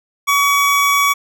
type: tone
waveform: 25% pulse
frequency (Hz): 1132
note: C#6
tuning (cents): +36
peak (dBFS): -8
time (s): 0.27-1.14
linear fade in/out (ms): 20
effects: none